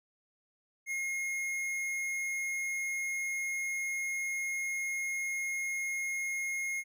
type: tone with tanh clipping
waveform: sine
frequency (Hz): 2149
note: C7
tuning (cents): +46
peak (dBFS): -34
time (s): 0.86-6.84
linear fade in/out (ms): 50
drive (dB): 15
effects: none